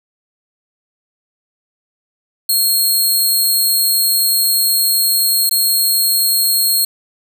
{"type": "tone with dropouts", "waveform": "10% pulse", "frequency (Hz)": 4253, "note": "C8", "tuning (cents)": 27, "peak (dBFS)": -5, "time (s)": [2.49, 6.85], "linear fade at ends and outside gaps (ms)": 5, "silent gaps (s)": [5.495, 5.51], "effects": ["7-bit"]}